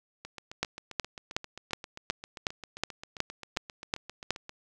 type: two click trains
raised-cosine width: 0.2 ms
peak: -24 / -10 dBFS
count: 33 / 11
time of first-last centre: 0.25-4.494 / 0.63-4.306 s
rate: 7.54 / 2.72 Hz
effects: none